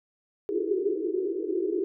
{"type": "band-pass noise", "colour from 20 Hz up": "pink", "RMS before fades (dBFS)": -28, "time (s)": [0.49, 1.84], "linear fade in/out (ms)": 0, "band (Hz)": [330, 430], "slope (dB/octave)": 96, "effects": []}